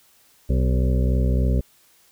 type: harmonic tone with a mistuned harmonic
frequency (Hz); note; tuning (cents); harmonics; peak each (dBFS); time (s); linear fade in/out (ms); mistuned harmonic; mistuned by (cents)
63.5; B1; +49; 1 / 2 / 3 / 4 / 6 / 7 / 8 / 9; -18 / -24 / -28 / -30 / -34 / -35 / -36 / -37; 0.49-1.61; 10; 8; +31
effects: white hiss -57 dBFS RMS until 2.11 s